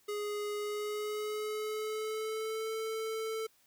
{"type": "tone with pitch glide", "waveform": "square", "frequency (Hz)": [415.3, 442.5], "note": ["G#4", "A4"], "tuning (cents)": [0, 10], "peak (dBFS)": -35, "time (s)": [0.08, 3.47], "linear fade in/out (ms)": 10, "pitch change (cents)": 110, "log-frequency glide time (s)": [0.56, 2.71], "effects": ["white hiss -68 dBFS RMS until 3.66 s"]}